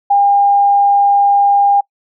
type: tone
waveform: sine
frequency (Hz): 805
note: G5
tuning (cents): +46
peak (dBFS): -7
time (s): 0.1-1.81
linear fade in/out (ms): 10
effects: noise-tail reverb RT60 0.1 s tail -26 dB re dry